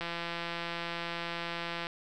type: click train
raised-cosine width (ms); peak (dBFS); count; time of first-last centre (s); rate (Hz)
0.3; -20; 317; 0.01-1.869; 170
effects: none